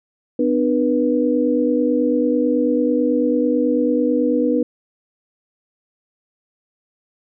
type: tone cluster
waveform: sine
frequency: 251.7 / 300.8 / 485.6 Hz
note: B3 / D4 / B4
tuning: +33 / +42 / -29 cents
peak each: -19 dBFS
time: 0.39-4.63 s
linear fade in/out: 5 ms
effects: none